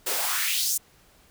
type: noise with high-pass filter sweep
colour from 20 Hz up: white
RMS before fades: -26 dBFS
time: 0.06-0.78 s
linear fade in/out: 10 ms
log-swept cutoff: 340 to 8000 Hz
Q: 2.4
effects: pink hiss -58 dBFS RMS until 1.3 s

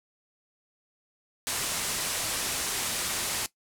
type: low-pass noise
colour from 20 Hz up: white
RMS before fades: -31 dBFS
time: 1.47-3.46 s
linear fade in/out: 0 ms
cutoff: 11000 Hz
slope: 24 dB/octave
effects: noise-tail reverb RT60 0.1 s tail -17 dB re dry

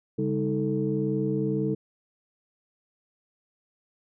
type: tone cluster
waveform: sine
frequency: 139.2 / 201.1 / 315.5 / 439.8 Hz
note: C#3 / G3 / D#4 / A4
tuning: +8 / +44 / +24 / -1 cents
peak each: -29 dBFS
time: 0.18-1.75 s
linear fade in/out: 10 ms
effects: tanh soft clip ceiling -13 dBFS

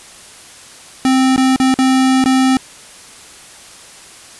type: tone with dropouts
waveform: square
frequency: 261.6 Hz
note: C4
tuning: in tune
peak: -10 dBFS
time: 1.05-2.57 s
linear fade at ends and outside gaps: 1 ms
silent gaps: 1.362-1.378 / 1.561-1.6 / 1.741-1.788 / 2.241-2.258 s
effects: white hiss -38 dBFS RMS until 4.39 s + resampled to 24000 Hz

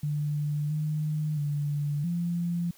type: tone with pitch steps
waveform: sine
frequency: 148 / 152.8 / 145.9 / 172.1 Hz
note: D3 / D#3 / D3 / F3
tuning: +14 / -31 / -11 / -25 cents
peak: -26 dBFS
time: 0.03-2.71 s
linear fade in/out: 5 ms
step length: 670 ms
effects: white hiss -57 dBFS RMS until 2.77 s

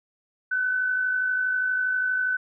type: tone with amplitude modulation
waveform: sine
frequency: 1508 Hz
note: F#6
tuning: 32 cents sharp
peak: -20 dBFS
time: 0.51-2.37 s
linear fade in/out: 10 ms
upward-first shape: sine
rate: 52.4 Hz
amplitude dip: 40%
effects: none

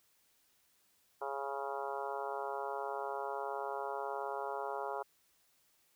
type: harmonic tone with a mistuned harmonic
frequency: 138.59 Hz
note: C#3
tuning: in tune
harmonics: 3 / 4 / 5 / 6 / 7 / 8 / 9 / 10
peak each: -43 / -44 / -44 / -43 / -44 / -48 / -49 / -49 dBFS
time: 1.21-5.03 s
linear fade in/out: 10 ms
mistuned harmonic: 8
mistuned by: -31 cents
effects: white hiss -72 dBFS RMS until 5.95 s

